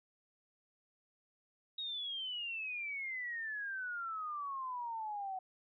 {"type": "exponential sweep", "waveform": "sine", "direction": "down", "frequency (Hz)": [3795, 743], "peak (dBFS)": -38, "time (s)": [1.78, 5.39], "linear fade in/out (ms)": 5, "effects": []}